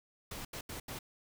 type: noise bursts at uneven times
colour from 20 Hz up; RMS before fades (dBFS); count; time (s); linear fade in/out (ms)
pink; -43; 4; 0.31-0.45 / 0.53-0.61 / 0.69-0.8 / 0.88-0.99; 5
effects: none